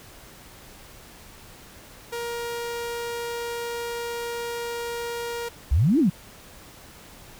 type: tone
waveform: sawtooth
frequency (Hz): 471.5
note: A#4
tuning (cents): +20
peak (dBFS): -25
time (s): 2.12-5.49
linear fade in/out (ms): 10
type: exponential two-way sweep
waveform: sine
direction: up then down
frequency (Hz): 59 to 349.2 to 156.9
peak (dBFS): -16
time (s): 5.71-6.1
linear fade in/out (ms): 10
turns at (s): 5.99
effects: pink hiss -47 dBFS RMS until 7.39 s